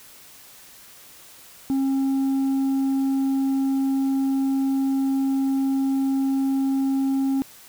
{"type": "tone with tanh clipping", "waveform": "triangle", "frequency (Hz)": 270, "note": "C#4", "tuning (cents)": -45, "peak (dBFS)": -20, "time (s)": [1.7, 7.42], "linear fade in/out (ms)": 0, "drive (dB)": 8, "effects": ["white hiss -47 dBFS RMS until 7.68 s"]}